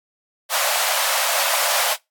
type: high-pass noise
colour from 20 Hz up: pink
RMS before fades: -20 dBFS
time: 0.49-1.97 s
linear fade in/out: 50 ms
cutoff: 540 Hz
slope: 96 dB/octave
effects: noise-tail reverb RT60 0.2 s tail -23 dB re dry + AAC 64 kbps